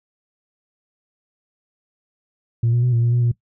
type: tone with pitch steps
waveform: sine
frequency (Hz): 116.6 / 120.3 / 124.3 / 117 / 118.7 / 121.3 / 119.2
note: A#2 / B2 / B2 / A#2 / A#2 / B2 / A#2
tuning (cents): +1 / -45 / +12 / +7 / +32 / -31 / +39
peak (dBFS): -13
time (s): 2.63-3.316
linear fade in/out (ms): 5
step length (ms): 98
effects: noise-tail reverb RT60 0.1 s tail -19 dB re dry + tanh soft clip ceiling -12 dBFS